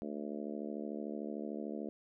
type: harmonic tone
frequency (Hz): 73.42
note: D2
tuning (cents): 0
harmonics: 3 / 4 / 5 / 6 / 7 / 8 / 9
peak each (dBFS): -42 / -44 / -46 / -48 / -49 / -50 / -51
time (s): 0.02-1.89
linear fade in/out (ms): 0
effects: none